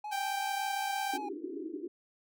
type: tone with vibrato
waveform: triangle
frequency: 830.6 Hz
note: G#5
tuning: in tune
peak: -35 dBFS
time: 0.04-1.29 s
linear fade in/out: 5 ms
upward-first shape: sine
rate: 5.4 Hz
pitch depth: 37 cents each way
type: tone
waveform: sawtooth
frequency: 784 Hz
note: G5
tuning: in tune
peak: -29 dBFS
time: 0.11-1.18 s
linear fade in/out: 20 ms
type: band-pass noise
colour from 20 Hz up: pink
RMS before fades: -40 dBFS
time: 1.13-1.88 s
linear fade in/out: 10 ms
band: 280 to 410 Hz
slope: 96 dB/octave
effects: none